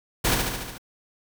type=noise with echo; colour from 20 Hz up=pink; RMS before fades=-22 dBFS; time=0.24-0.35 s; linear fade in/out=10 ms; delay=72 ms; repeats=6; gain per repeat=-3 dB; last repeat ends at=0.782 s; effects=none